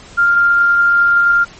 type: tone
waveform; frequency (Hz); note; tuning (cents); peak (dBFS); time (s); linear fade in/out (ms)
sine; 1396.9; F6; 0; -8; 0.17-1.45; 20
effects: pink hiss -38 dBFS RMS until 1.59 s + MP3 32 kbps